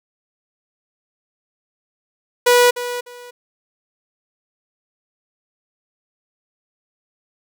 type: tone with echo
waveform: sawtooth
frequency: 488.4 Hz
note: B4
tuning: 19 cents flat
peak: -6 dBFS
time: 2.46-2.71 s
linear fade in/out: 10 ms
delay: 300 ms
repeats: 2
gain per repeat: -13 dB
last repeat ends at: 3.31 s
effects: none